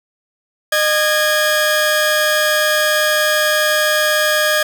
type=tone pair together; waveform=sawtooth; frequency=610.6 / 1652 Hz; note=D#5 / G#6; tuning=-33 / -10 cents; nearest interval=octave + perfect fourth; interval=1723 cents; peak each=-12 dBFS; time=0.72-4.63 s; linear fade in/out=5 ms; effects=none